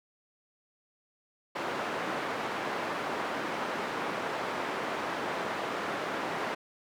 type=band-pass noise; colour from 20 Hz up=white; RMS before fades=-34 dBFS; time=1.55-6.55 s; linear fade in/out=10 ms; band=220 to 1300 Hz; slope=12 dB/octave; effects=none